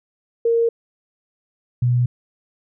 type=tone pair in turn; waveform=sine; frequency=463.2 / 122.69 Hz; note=A#4 / B2; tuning=-11 / -11 cents; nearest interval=octave + major seventh; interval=2300 cents; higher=first; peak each=-14 dBFS; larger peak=neither; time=0.45-0.69 / 1.82-2.06 s; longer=neither; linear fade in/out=5 ms; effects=none